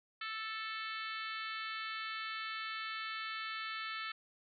harmonic tone, 440 Hz, A4, in tune, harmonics 3 / 4 / 5 / 6 / 7 / 8 / 9 / 10, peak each -43 / -45 / -47 / -49 / -50 / -51 / -52 / -53 dBFS, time 0.21-4.12 s, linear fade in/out 5 ms, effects none

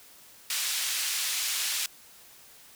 pink band-pass noise, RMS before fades -30 dBFS, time 0.5-1.86 s, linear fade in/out 2 ms, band 2800 to 13000 Hz, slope 12 dB/octave, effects white hiss -53 dBFS RMS until 2.75 s

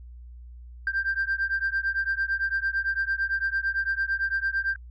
sine beating tone pair, 1575 / 1583.9 Hz, G6 / G6, +8 / +17 cents, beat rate 8.9 Hz, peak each -26 dBFS, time 0.87-4.76 s, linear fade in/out 2 ms, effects tanh soft clip ceiling -19 dBFS + added 60 Hz sine -41 dBFS peak until 4.9 s

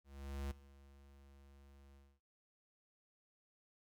square tone with ADSR envelope, 69.3 Hz, C#2, in tune, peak -40 dBFS, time 0.04-2.2 s, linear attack 470 ms, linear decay 8 ms, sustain -21 dB, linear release 250 ms, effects noise-tail reverb RT60 0.7 s tail -20 dB re dry

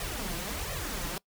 pink noise with flanger, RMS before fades -35 dBFS, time 0-1.18 s, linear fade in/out 2 ms, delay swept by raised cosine 1.6 to 5.9 ms, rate 1.4 Hz, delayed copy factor +0.85, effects noise-tail reverb RT60 0.1 s tail -23 dB re dry

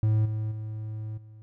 triangle tone with level steps, 108.4 Hz, A2, 25 cents flat, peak -18 / -25 / -30 / -43 dBFS, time 0.03-1.42 s, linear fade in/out 0 ms, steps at 0.25 / 0.51 / 1.17 s, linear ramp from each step 10 ms, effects none

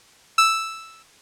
sawtooth tone with exponential decay, 1318.5 Hz, E6, in tune, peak -7 dBFS, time 0.38-1.03 s, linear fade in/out 5 ms, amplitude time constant 140 ms, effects white hiss -52 dBFS RMS until 1.21 s + low-pass 8000 Hz 12 dB/octave

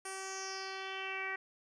10% pulse tone with low-pass filter sweep, 383.5 Hz, G4, 38 cents flat, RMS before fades -41 dBFS, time 0.05-1.36 s, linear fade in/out 5 ms, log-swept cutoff 9300 to 2000 Hz, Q 4.6, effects none

